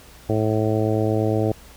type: harmonic tone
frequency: 108.6 Hz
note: A2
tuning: 22 cents flat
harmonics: 1 / 2 / 3 / 4 / 5 / 6 / 7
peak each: -22 / -28 / -24 / -25 / -27 / -29 / -32 dBFS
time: 0.29-1.52 s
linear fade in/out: 5 ms
effects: added 60 Hz sine -47 dBFS peak until 1.76 s + pink hiss -47 dBFS RMS until 1.76 s